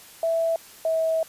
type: tone pair in turn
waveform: sine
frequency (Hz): 659.3 / 646.5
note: E5 / E5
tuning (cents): 0 / -34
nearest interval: unison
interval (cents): 34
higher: first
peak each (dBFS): -20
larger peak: neither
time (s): 0.23-0.56 / 0.85-1.23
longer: second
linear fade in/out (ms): 2
effects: white hiss -47 dBFS RMS until 1.28 s + resampled to 32000 Hz